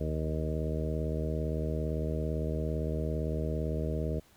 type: harmonic tone with a mistuned harmonic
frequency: 77.7 Hz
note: D#2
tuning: 2 cents flat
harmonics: 1 / 2 / 3 / 4 / 5 / 6 / 7 / 8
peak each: -33 / -35 / -40 / -41 / -41 / -39 / -45 / -41 dBFS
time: 0-4.2 s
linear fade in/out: 10 ms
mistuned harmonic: 1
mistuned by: -120 cents
effects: pink hiss -62 dBFS RMS until 4.36 s